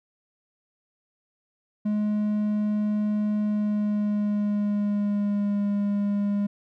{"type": "tone with pitch glide", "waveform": "triangle", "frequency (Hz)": [210.1, 203.3], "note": ["G#3", "G#3"], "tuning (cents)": [20, -37], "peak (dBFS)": -20, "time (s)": [1.85, 6.47], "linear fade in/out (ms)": 10, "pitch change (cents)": -57, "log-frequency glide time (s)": [3.41, 5.65], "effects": []}